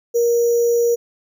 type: tone with sample-and-hold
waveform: sine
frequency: 471.9 Hz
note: A#4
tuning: 21 cents sharp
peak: -13 dBFS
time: 0.14-0.96 s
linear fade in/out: 20 ms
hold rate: 6300 Hz
effects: none